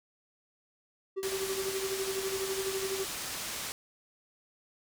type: tone with tremolo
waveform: triangle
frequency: 385.8 Hz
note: G4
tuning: 28 cents flat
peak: -28 dBFS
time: 1.16-3.05 s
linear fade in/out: 20 ms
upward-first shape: sine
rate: 12 Hz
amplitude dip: 65%
type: low-pass noise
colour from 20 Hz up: white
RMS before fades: -38 dBFS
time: 1.23-3.72 s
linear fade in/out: 0 ms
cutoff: 9500 Hz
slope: 12 dB/octave
effects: none